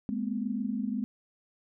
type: tone cluster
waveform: sine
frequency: 208.2 / 234.7 / 256 Hz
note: G#3 / A#3 / C4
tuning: +5 / +12 / -38 cents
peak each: -32 / -35 / -34 dBFS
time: 0.09-1.04 s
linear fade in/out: 0 ms
effects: none